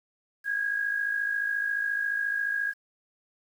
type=tone with amplitude modulation; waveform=sine; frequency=1641 Hz; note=G#6; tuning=21 cents flat; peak=-23 dBFS; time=0.44-2.74 s; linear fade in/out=50 ms; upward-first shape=sine; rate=54.3 Hz; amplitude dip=60%; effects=9-bit